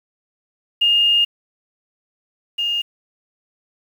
sine tone pair in turn, 2832 / 2832 Hz, F7 / F7, +23 / +23 cents, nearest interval unison, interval 0 cents, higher neither, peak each -12 / -18 dBFS, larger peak first, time 0.81-1.25 / 2.58-2.82 s, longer first, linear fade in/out 10 ms, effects 7-bit

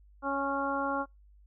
harmonic tone with a mistuned harmonic, 277.2 Hz, C#4, in tune, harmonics 1 / 2 / 3 / 4 / 5, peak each -35 / -35 / -35 / -35 / -35 dBFS, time 0.22-1.06 s, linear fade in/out 50 ms, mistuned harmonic 4, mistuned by -17 cents, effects noise-tail reverb RT60 0.2 s tail -26 dB re dry + added 50 Hz sine -55 dBFS peak until 1.46 s

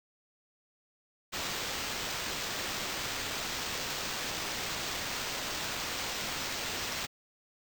white noise with sample-and-hold, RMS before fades -36 dBFS, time 1.32-7.07 s, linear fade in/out 20 ms, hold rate 11025 Hz, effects none

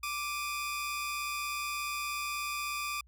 sawtooth tone pair together, 1174.7 / 2486 Hz, D6 / D#7, 0 / -2 cents, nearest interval octave + minor second, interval 1298 cents, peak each -32 / -34 dBFS, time 0.03-3.01 s, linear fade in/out 5 ms, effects added 60 Hz sine -57 dBFS peak until 3.07 s

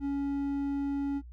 triangle tone, 280.2 Hz, C#4, 19 cents sharp, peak -26 dBFS, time 0-1.22 s, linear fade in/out 50 ms, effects noise-tail reverb RT60 0.1 s tail -18 dB re dry + added 60 Hz sine -44 dBFS peak until 1.32 s

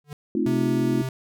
square tone with exponential growth, 146.83 Hz, D3, in tune, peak -31 dBFS, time 0.04-0.13 s, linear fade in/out 2 ms, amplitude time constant 18 ms
sine chord, F dominant seventh, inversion first, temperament equal, 220 / 261.6 / 311.1 / 349.2 Hz, A3 / C4 / Eb4 / F4, 0 / 0 / 0 / 0 cents, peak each -26 dBFS, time 0.35-1.02 s, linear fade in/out 2 ms
square tone, 130.7 Hz, C3, 1 cent flat, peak -27 dBFS, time 0.46-1.09 s, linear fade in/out 2 ms
effects none

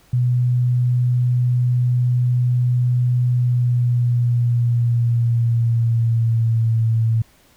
sine tone with pitch glide, 123.47 to 113.22 Hz, B2 to A2, 0 to +50 cents, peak -14 dBFS, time 0.13-7.22 s, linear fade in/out 5 ms, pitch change -150 cents, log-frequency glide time 3.3-6.8 s, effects pink hiss -54 dBFS RMS until 7.56 s

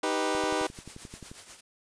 20% pulse chord, Eb augmented, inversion none, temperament equal, 311.1 / 392 / 493.9 Hz, Eb4 / G4 / B4, 0 / 0 / 0 cents, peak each -26 dBFS, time 0.03-0.67 s, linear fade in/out 5 ms
click train, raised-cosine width 3 ms, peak -30 dBFS, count 12, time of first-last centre 0.35-1.315 s, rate 11.4 Hz
white noise with tremolo, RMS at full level -44 dBFS, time 0.63-1.61 s, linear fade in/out 10 ms, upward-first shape triangle, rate 8.2 Hz, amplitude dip 70%
effects resampled to 22050 Hz

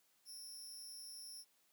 20% pulse tone with amplitude modulation, 5380 Hz, E8, 34 cents sharp, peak -40 dBFS, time 0.25-1.45 s, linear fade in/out 50 ms, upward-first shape sine, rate 211 Hz, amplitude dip 100%, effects white hiss -75 dBFS RMS until 1.72 s + high-pass 150 Hz 12 dB/octave

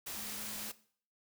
sine tone in noise, 211 Hz, G#3, 28 cents sharp, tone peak -51 dBFS, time 0.16-0.7 s, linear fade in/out 10 ms, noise white, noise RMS -42 dBFS, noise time 0.06-0.72 s, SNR -12 dB, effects noise-tail reverb RT60 0.5 s tail -17 dB re dry

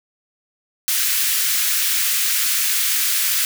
white high-pass noise, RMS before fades -19 dBFS, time 0.88-3.45 s, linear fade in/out 0 ms, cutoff 1500 Hz, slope 24 dB/octave, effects none

